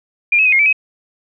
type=tone with pitch steps; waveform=sine; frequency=2403 / 2576 / 2502 / 2140 / 2315 / 2543 Hz; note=D7 / E7 / D#7 / C7 / D7 / D#7; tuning=+39 / -41 / +9 / +38 / -25 / +37 cents; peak=-9 dBFS; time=0.32-0.728 s; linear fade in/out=5 ms; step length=68 ms; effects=none